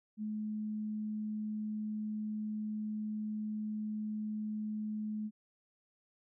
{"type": "tone", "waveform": "sine", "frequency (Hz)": 213.6, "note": "G#3", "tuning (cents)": 49, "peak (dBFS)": -35, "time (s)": [0.17, 5.31], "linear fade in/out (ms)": 50, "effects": []}